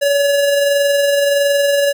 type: tone with amplitude modulation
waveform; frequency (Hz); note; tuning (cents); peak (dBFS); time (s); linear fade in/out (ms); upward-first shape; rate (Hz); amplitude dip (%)
square; 567; C#5; +39; -11; 0.01-1.93; 20; sine; 21.5; 30
effects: none